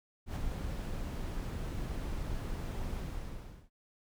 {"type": "noise with ADSR envelope", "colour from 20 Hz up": "brown", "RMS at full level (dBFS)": -33, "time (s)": [0.26, 3.7], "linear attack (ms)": 99, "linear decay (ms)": 8, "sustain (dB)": -4, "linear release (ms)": 710, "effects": []}